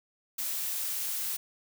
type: noise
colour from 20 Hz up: blue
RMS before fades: -33 dBFS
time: 0.38-1.37 s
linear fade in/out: 10 ms
effects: none